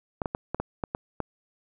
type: clicks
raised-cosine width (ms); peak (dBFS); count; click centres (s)
1; -14; 8; 0.218 / 0.258 / 0.349 / 0.546 / 0.6 / 0.838 / 0.949 / 1.203
effects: none